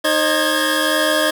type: tone cluster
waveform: 25% pulse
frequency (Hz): 308.5 / 534 / 616 / 1615 / 1680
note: D#4 / C5 / D#5 / G#6 / G#6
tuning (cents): -15 / +35 / -17 / -49 / +19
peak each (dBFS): -18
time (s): 0.04-1.31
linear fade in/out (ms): 10
effects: none